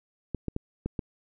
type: clicks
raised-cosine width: 3 ms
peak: -17 dBFS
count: 5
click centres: 0.347 / 0.483 / 0.564 / 0.86 / 0.992 s
effects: none